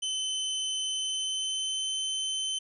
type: tone with pitch glide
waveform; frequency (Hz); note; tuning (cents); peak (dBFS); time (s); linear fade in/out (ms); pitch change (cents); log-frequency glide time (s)
sawtooth; 3051 to 3072; G7 to G7; -48 to -36; -26; 0.02-2.59; 10; +12; 0.87-1.93
effects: resampled to 24000 Hz